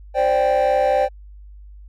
triangle chord, C suspended second, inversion none, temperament equal, 523.3 / 587.3 / 784 Hz, C5 / D5 / G5, 0 / 0 / 0 cents, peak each -16 dBFS, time 0.14-1.09 s, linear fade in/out 50 ms, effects tanh soft clip ceiling -9 dBFS + added 50 Hz sine -38 dBFS peak until 1.88 s

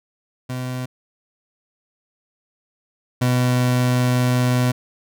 30% pulse tone pair in turn, 126.9 / 124.94 Hz, B2 / B2, +47 / +20 cents, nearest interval unison, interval 27 cents, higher first, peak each -22 / -13 dBFS, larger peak second, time 0.49-0.86 / 3.21-4.72 s, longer second, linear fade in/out 10 ms, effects none

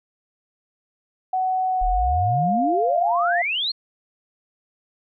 sine tone with pitch glide, 747 to 697 Hz, F#5 to F5, +16 to -4 cents, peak -19 dBFS, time 1.33-3.42 s, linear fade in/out 5 ms, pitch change -120 cents, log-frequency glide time 1.67-2.78 s
sine exponential sweep, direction up, 32.7 to 4388 Hz, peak -21 dBFS, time 1.81-3.72 s, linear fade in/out 10 ms
effects none

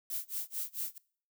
violet noise with tremolo, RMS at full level -35 dBFS, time 0.1-0.98 s, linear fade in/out 2 ms, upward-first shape sine, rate 4.5 Hz, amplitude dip 100%, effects noise-tail reverb RT60 0.5 s tail -22 dB re dry

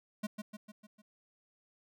square tone with echo, 211.2 Hz, G#3, 29 cents sharp, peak -34 dBFS, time 0.23-0.27 s, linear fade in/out 10 ms, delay 150 ms, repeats 5, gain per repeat -5 dB, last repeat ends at 1.02 s, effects none

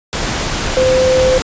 sine tone in noise, 516 Hz, C5, 24 cents flat, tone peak -9 dBFS, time 0.77-1.38 s, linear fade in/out 0 ms, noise pink, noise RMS -18 dBFS, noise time 0.13-1.42 s, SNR +6 dB, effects resampled to 16000 Hz

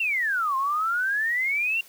sine exponential two-way sweep, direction down then up, 2794 to 1046.5 to 2794 Hz, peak -22 dBFS, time 0-1.81 s, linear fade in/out 5 ms, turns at 0.56 s, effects white hiss -51 dBFS RMS until 1.88 s + high-pass 150 Hz 12 dB/octave

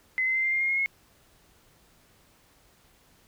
sine tone with pitch steps, 2042 / 2060 / 2078 / 2096 / 2114 / 2132 / 2151 / 2170 Hz, C7 / C7 / C7 / C7 / C7 / C7 / C7 / C#7, -43 / -28 / -12 / +2 / +17 / +32 / +47 / -37 cents, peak -23 dBFS, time 0.18-0.86 s, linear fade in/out 0 ms, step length 85 ms, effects pink hiss -61 dBFS RMS until 3.27 s

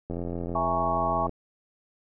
click train, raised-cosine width 2 ms, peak -20 dBFS, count 104, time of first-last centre 0.1-1.294 s, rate 86.3 Hz
sine chord, A# half-diminished seventh, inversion second, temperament equal, 659.3 / 830.6 / 932.3 / 1108.7 Hz, E5 / G#5 / A#5 / C#6, 0 / 0 / 0 / 0 cents, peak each -29 / -29 / -34 / -28 dBFS, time 0.55-1.27 s, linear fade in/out 5 ms
effects none

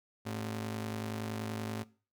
sawtooth ring-modulated tone, 162.9 Hz, E3, 20 cents flat, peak -29 dBFS, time 0.25-1.84 s, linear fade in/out 20 ms, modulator 56.2 Hz, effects noise-tail reverb RT60 0.4 s tail -21 dB re dry

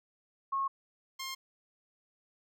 sine / 10% pulse tone pair in turn, 1089 / 1063.5 Hz, C#6 / C6, -31 / +28 cents, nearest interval unison, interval 41 cents, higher first, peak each -29 / -29 dBFS, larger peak neither, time 0.52-0.68 / 1.19-1.35 s, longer neither, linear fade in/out 10 ms, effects none

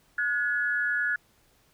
sine tone pair together, 1450.8 / 1700 Hz, F#6 / G#6, -34 / +40 cents, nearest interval minor third, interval 274 cents, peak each -27 dBFS, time 0.18-1.16 s, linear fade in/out 5 ms, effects pink hiss -64 dBFS RMS until 1.73 s

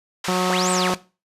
pink band-pass noise, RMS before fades -29 dBFS, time 0.24-0.95 s, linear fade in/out 5 ms, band 1200 to 6800 Hz, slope 12 dB/octave
harmonic tone, 182.9 Hz, F#3, 20 cents flat, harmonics 1 / 2 / 3 / 4 / 5 / 6 / 7, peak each -22 / -25 / -27 / -28 / -29 / -30 / -30 dBFS, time 0.28-0.94 s, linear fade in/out 2 ms
sine linear two-way sweep, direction up then down, 91 to 8480 to 91 Hz, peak -24 dBFS, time 0.49-0.91 s, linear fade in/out 10 ms, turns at 0.71 s
effects noise-tail reverb RT60 0.3 s tail -17 dB re dry + resampled to 32000 Hz

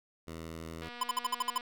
10% pulse tone with vibrato, 81.6 Hz, E2, 17 cents flat, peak -33 dBFS, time 0.27-0.89 s, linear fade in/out 10 ms, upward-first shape sine, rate 12 Hz, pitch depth 11 cents each way
click train, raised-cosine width 0.3 ms, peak -30 dBFS, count 191, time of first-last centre 0.82-1.608 s, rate 241 Hz
square tone bursts, 1013 Hz, B5, 44 cents sharp, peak -28 dBFS, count 8, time 1.01-1.581 s, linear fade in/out 5 ms, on 25 ms, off 53 ms
effects none

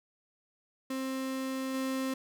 35% pulse tone with level steps, 263.9 Hz, C4, 15 cents sharp, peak -31 / -29 dBFS, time 0.9-2.14 s, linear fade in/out 5 ms, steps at 1.74 s, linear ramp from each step 5 ms, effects none

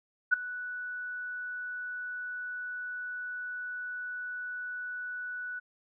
sine tone with ADSR envelope, 1480 Hz, F#6, in tune, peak -17 dBFS, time 0.31-5.6 s, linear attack 24 ms, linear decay 9 ms, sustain -18 dB, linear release 17 ms, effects none

